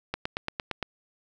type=click train; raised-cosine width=0.3 ms; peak=-13 dBFS; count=7; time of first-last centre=0.14-0.827 s; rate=8.73 Hz; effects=none